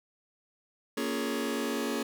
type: chord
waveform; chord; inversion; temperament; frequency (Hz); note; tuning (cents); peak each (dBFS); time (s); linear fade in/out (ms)
sawtooth; Bb minor seventh; none; just; 233.1 / 279.7 / 349.6 / 419.5; Bb3 / Db4 / F4 / Ab4; 0 / +16 / +2 / +17; -30 / -30 / -34 / -31; 0.97-2.03; 5
effects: none